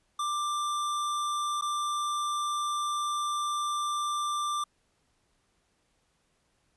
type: tone with dropouts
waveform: square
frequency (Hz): 1183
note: D6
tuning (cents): +12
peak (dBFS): -29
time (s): 0.19-4.64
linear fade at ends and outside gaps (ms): 5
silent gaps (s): 1.612-1.621
effects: pink hiss -72 dBFS RMS until 6.76 s + resampled to 24000 Hz